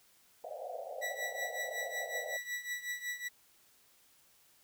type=band-pass noise; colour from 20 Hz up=white; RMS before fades=-43 dBFS; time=0.44-2.37 s; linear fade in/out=2 ms; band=490 to 750 Hz; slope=96 dB/octave
type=tone with tremolo; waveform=40% pulse; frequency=1953 Hz; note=B6; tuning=20 cents flat; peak=-33 dBFS; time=1.01-3.29 s; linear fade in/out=20 ms; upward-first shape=triangle; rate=5.4 Hz; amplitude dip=85%
effects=white hiss -66 dBFS RMS until 4.63 s